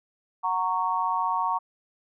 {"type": "chord", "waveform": "sine", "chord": "F# major", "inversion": "none", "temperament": "just", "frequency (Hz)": [740, 925, 1110], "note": ["F#5", "A#5", "C#6"], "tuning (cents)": [0, -14, 2], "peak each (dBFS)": [-31, -26, -27], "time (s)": [0.43, 1.59], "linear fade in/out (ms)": 20, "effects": []}